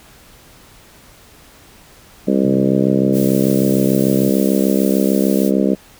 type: harmonic tone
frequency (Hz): 66.7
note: C2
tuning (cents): +34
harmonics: 3 / 4 / 5 / 6 / 7 / 8 / 9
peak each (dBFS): -16 / -18 / -20 / -22 / -23 / -24 / -25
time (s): 2.27-5.75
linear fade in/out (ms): 10
type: tone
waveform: sine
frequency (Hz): 135.1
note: C#3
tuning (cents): -44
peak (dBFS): -22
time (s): 2.44-4.3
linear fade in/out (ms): 10
type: noise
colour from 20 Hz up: blue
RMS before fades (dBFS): -30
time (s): 3.12-5.52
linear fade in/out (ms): 50
effects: pink hiss -45 dBFS RMS until 5.99 s